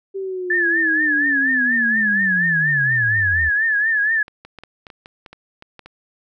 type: linear sweep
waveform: sine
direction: down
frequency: 392 to 73.42 Hz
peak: -23 dBFS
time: 0.14-3.5 s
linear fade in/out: 20 ms
type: tone with vibrato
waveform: sine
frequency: 1732 Hz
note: A6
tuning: 28 cents flat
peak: -15 dBFS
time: 0.5-4.23 s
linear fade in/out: 5 ms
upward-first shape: triangle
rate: 4.2 Hz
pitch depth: 110 cents each way
type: clicks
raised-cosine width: 0.3 ms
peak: -23 dBFS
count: 12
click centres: 4.281 / 4.45 / 4.587 / 4.636 / 4.868 / 4.902 / 5.059 / 5.262 / 5.33 / 5.624 / 5.793 / 5.86 s
effects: none